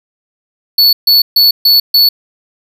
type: tone bursts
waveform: square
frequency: 4435 Hz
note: C#8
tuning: in tune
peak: -5 dBFS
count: 5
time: 0.78-2.09 s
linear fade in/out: 5 ms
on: 150 ms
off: 140 ms
effects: none